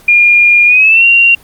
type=tone with pitch glide; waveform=sine; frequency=2416 to 2759 Hz; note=D7 to F7; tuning=+48 to -22 cents; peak=-3 dBFS; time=0.08-1.35 s; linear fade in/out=5 ms; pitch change=+230 cents; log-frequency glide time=0.66-1.05 s; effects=pink hiss -41 dBFS RMS until 1.43 s + Opus 48 kbps